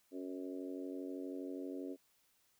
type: harmonic tone with a mistuned harmonic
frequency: 92.5 Hz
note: F#2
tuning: in tune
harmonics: 3 / 4 / 5 / 6 / 7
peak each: -43 / -47 / -50 / -54 / -56 dBFS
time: 0.11-1.97 s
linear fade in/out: 50 ms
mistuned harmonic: 7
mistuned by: -17 cents
effects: white hiss -74 dBFS RMS until 2.59 s